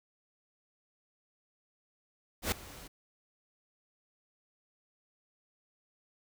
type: noise with ADSR envelope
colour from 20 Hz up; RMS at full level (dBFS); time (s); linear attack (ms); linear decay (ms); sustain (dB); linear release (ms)
pink; -29; 2.42-2.88; 100; 3; -20; 13
effects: none